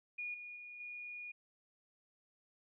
sine tone with level steps, 2443 Hz, D#7, 32 cents flat, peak -39 / -46 / -48 / -44 dBFS, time 0.18-1.32 s, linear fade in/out 10 ms, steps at 0.34 / 0.56 / 0.8 s, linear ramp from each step 2 ms, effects none

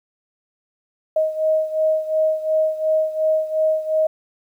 sine beating tone pair, 627 / 629.8 Hz, D#5 / D#5, +13 / +21 cents, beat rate 2.8 Hz, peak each -18 / -22 dBFS, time 1.16-4.07 s, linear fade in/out 5 ms, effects 9-bit

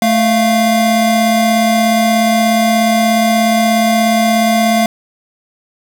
square tone pair together, 219.4 / 695 Hz, A3 / F5, -5 / -9 cents, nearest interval octave + minor sixth, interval 1996 cents, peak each -13 dBFS, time 0.02-4.86 s, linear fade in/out 2 ms, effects none

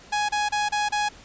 sawtooth tone bursts, 834 Hz, G#5, 7 cents sharp, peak -18 dBFS, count 5, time 0.12-1.09 s, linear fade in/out 10 ms, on 170 ms, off 30 ms, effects pink hiss -48 dBFS RMS until 1.24 s + resampled to 16000 Hz

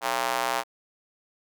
square tone with high-pass filter, 61.74 Hz, B1, in tune, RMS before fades -27 dBFS, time 0.01-0.64 s, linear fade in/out 50 ms, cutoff 810 Hz, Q 1.8, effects none

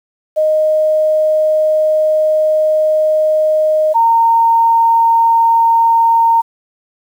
sine tone pair in turn, 620 / 918.3 Hz, D#5 / A#5, -6 / -26 cents, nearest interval perfect fifth, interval 680 cents, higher second, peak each -9 / -7 dBFS, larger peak second, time 0.36-3.94 / 3.94-6.42 s, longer first, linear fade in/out 20 ms, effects 7-bit

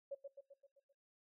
sine tone with echo, 554.4 Hz, C#5, in tune, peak -40 dBFS, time 0.11-0.15 s, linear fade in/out 10 ms, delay 130 ms, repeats 6, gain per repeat -5 dB, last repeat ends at 0.93 s, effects noise-tail reverb RT60 0.3 s tail -21 dB re dry

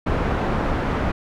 pink low-pass noise, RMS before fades -22 dBFS, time 0.06-1.12 s, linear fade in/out 10 ms, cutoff 1400 Hz, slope 12 dB/octave, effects none

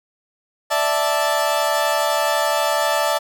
30% pulse chord, D suspended second, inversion none, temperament equal, 587.3 / 659.3 / 880 Hz, D5 / E5 / A5, 0 / 0 / 0 cents, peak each -19 dBFS, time 0.7-3.19 s, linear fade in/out 20 ms, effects none

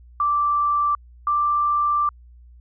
sine tone pair in turn, 1171 / 1177.6 Hz, D6 / D6, -5 / +4 cents, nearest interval unison, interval 9 cents, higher second, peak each -17 dBFS, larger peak neither, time 0.2-0.95 / 1.27-2.09 s, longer second, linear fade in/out 2 ms, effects added 60 Hz sine -44 dBFS peak until 2.6 s

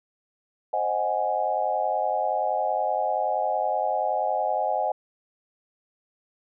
sine chord, Ab dominant seventh, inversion first, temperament equal with one note detuned, 527.2 / 622.3 / 740 / 830.6 Hz, C5 / Eb5 / Gb5 / Ab5, +13 / 0 / 0 / 0 cents, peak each -31 / -28 / -27 / -27 dBFS, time 0.73-4.92 s, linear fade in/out 5 ms, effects none

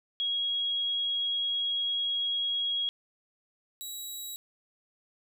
sine / 15% pulse tone pair in turn, 3303 / 3877 Hz, G#7 / B7, -10 / -33 cents, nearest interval minor third, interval 277 cents, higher second, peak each -27 / -30 dBFS, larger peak first, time 0.2-2.89 / 3.81-4.36 s, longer first, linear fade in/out 0 ms, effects none

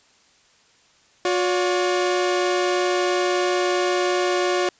sawtooth tone pair together, 359.7 / 571 Hz, F#4 / D5, -49 / -49 cents, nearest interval minor sixth, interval 800 cents, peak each -16 / -21 dBFS, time 1.25-4.69 s, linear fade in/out 2 ms, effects white hiss -57 dBFS RMS until 4.79 s + resampled to 16000 Hz

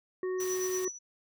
harmonic tone, 370 Hz, F#4, in tune, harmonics 1 / 3 / 5, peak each -30 / -46 / -47 dBFS, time 0.23-0.88 s, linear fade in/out 2 ms
sine tone with tremolo, 5920 Hz, F#8, in tune, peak -33 dBFS, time 0.38-0.99 s, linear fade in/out 50 ms, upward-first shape sine, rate 8.6 Hz, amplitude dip 75%
white noise, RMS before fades -44 dBFS, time 0.4-0.85 s, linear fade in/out 2 ms
effects none

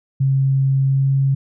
sine tone with pitch glide, 135.2 to 136.22 Hz, C#3 to C#3, -43 to -30 cents, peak -13 dBFS, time 0.2-1.35 s, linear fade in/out 10 ms, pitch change +13 cents, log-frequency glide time 0.85-1.09 s, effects none

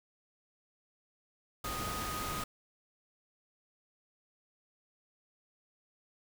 sine tone in noise, 1244.5 Hz, D#6, in tune, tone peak -39 dBFS, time 1.64-2.44 s, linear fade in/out 5 ms, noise pink, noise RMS -39 dBFS, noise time 1.64-2.44 s, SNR -3 dB, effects none

